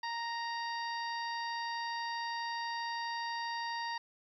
harmonic tone, 932.3 Hz, A#5, in tune, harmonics 1 / 2 / 3 / 4 / 5 / 6, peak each -37 / -41 / -51 / -50 / -45 / -55 dBFS, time 0.03-3.98 s, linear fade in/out 5 ms, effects 12-bit

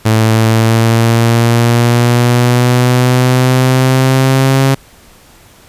sawtooth exponential sweep, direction up, 110 to 135.3 Hz, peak -3 dBFS, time 0.05-4.75 s, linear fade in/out 10 ms, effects pink hiss -42 dBFS RMS until 5.68 s + resampled to 32000 Hz

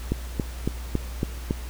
click train, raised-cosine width 3 ms, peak -10 dBFS, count 6, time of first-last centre 0.12-1.509 s, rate 3.6 Hz, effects added 60 Hz sine -32 dBFS peak until 1.69 s + pink hiss -43 dBFS RMS until 1.69 s

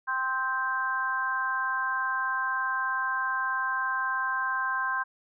harmonic tone with a mistuned harmonic, 261.6 Hz, C4, in tune, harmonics 3 / 4 / 5 / 6, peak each -39 / -29 / -40 / -29 dBFS, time 0.07-5.04 s, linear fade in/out 20 ms, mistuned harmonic 5, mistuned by -22 cents, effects none

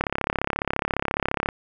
click train, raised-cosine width 0.5 ms, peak -7 dBFS, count 52, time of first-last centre 0.01-1.488 s, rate 34.5 Hz, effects none

